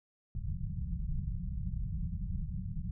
pink low-pass noise, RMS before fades -36 dBFS, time 0.35-2.91 s, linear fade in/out 2 ms, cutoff 190 Hz, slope 96 dB/octave, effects none

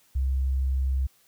sine tone, 66.2 Hz, C2, 21 cents sharp, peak -22 dBFS, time 0.15-1.07 s, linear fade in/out 10 ms, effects white hiss -62 dBFS RMS until 1.27 s

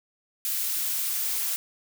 blue noise with high-pass filter sweep, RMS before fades -28 dBFS, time 0.45-1.56 s, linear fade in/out 0 ms, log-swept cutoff 1600 to 430 Hz, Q 0.71, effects none

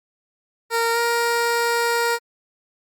15% pulse tone with pitch glide, 461.8 to 469.6 Hz, A#4 to A#4, -16 to +13 cents, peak -12 dBFS, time 0.7-2.19 s, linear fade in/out 50 ms, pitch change +29 cents, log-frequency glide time 0.93-0.98 s, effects Opus 48 kbps

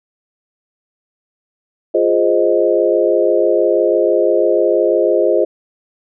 sine chord, F minor seventh, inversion none, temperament equal, 349.2 / 415.3 / 523.3 / 622.3 Hz, F4 / Ab4 / C5 / Eb5, 0 / 0 / 0 / 0 cents, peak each -16 dBFS, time 1.94-5.45 s, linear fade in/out 10 ms, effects none

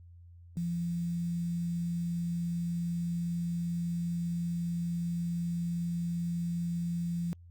sine tone with quantisation, 171.2 Hz, F3, 34 cents flat, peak -30 dBFS, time 0.57-7.33 s, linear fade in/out 0 ms, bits 9, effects added 86 Hz sine -50 dBFS peak until 7.5 s + Opus 48 kbps

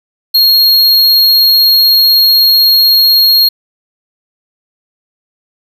square tone, 4271 Hz, C8, 35 cents sharp, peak -5 dBFS, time 0.34-3.49 s, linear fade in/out 10 ms, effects none

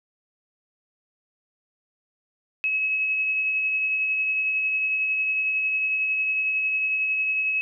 sine tone with tremolo, 2570 Hz, E7, 45 cents flat, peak -20 dBFS, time 2.64-7.61 s, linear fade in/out 0 ms, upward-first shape triangle, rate 11 Hz, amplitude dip 30%, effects none

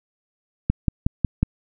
click train, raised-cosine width 5 ms, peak -5 dBFS, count 5, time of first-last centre 0.7-1.43 s, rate 5.48 Hz, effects none

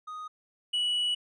triangle tone pair in turn, 1244.5 / 2940 Hz, D#6 / F#7, 0 / -12 cents, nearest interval octave + minor third, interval 1488 cents, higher second, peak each -35 / -24 dBFS, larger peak second, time 0.07-0.28 / 0.73-1.15 s, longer second, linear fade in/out 10 ms, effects resampled to 22050 Hz

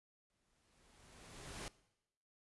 pink noise with exponential growth, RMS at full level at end -45 dBFS, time 0.3-1.68 s, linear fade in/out 0 ms, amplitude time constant 300 ms, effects noise-tail reverb RT60 0.9 s tail -20 dB re dry + resampled to 24000 Hz

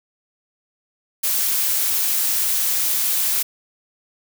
blue noise, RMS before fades -20 dBFS, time 1.23-3.43 s, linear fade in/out 10 ms, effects none

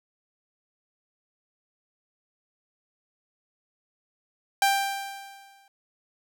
sawtooth tone with exponential decay, 789 Hz, G5, 11 cents sharp, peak -14 dBFS, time 4.62-5.68 s, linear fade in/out 2 ms, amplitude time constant 230 ms, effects none

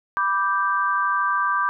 sine chord, G major, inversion first, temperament equal, 987.8 / 1174.7 / 1568 Hz, B5 / D6 / G6, 0 / 0 / 0 cents, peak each -26 / -21 / -24 dBFS, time 0.17-1.69 s, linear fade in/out 0 ms, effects none

